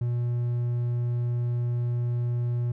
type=tone; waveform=triangle; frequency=120.5 Hz; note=B2; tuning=42 cents flat; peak=-22 dBFS; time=0.01-2.72 s; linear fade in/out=5 ms; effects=none